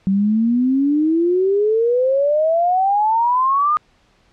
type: exponential sweep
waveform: sine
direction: up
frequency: 189.6 to 1235 Hz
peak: -13 dBFS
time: 0.07-3.77 s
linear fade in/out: 0 ms
effects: pink hiss -57 dBFS RMS until 4.32 s + low-pass 5000 Hz 12 dB/octave